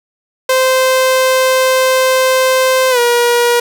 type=tone with pitch glide; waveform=sawtooth; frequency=519 to 478.7 Hz; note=C5 to A#4; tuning=-14 to +46 cents; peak=-5 dBFS; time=0.49-3.6 s; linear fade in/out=5 ms; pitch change=-140 cents; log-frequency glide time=2.9-2.99 s; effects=none